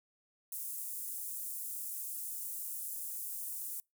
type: high-pass noise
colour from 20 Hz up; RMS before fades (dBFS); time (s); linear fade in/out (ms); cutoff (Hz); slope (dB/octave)
pink; -41; 0.52-3.8; 2; 9200; 24
effects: noise-tail reverb RT60 0.2 s tail -26 dB re dry

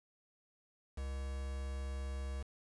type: tone with quantisation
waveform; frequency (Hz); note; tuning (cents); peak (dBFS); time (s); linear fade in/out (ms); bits
triangle; 67.5; C#2; -45; -36; 0.97-2.43; 10; 8
effects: resampled to 24000 Hz

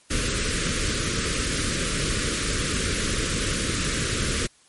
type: band-stop noise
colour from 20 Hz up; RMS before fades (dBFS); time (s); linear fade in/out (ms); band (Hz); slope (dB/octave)
pink; -25; 0.1-4.47; 10; 540 to 1200; 48
effects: white hiss -57 dBFS RMS until 4.68 s + MP3 48 kbps

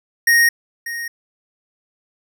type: tone with echo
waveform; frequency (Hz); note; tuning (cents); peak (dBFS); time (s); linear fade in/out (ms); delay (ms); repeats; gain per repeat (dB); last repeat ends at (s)
square; 1864.7; A#6; 0; -11; 0.27-0.49; 5; 590; 1; -14; 1.08
effects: none

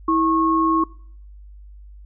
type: tone pair together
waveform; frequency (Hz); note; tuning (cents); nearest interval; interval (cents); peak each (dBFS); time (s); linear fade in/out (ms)
sine; 324.7 / 1092.2; E4 / C#6; -26 / -26; octave + major sixth; 2100; -18; 0.08-0.84; 5
effects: noise-tail reverb RT60 0.6 s tail -23 dB re dry + added 50 Hz sine -39 dBFS peak until 2.05 s

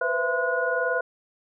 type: tone cluster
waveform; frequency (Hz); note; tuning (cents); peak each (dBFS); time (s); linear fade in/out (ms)
sine; 491.1 / 512 / 669 / 1030 / 1453; B4 / C5 / E5 / C6 / F#6; -10 / -38 / +25 / -28 / -32; -30 / -28 / -29 / -33 / -26; 0.01-1.01; 5
effects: none

